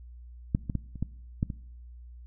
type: clicks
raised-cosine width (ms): 5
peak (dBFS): -11 / -18 / -16 / -29 / -16 / -13 / -22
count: 7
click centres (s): 0.549 / 0.698 / 0.753 / 0.957 / 1.026 / 1.429 / 1.502
effects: noise-tail reverb RT60 0.8 s tail -22 dB re dry + added 60 Hz sine -44 dBFS peak until 2.26 s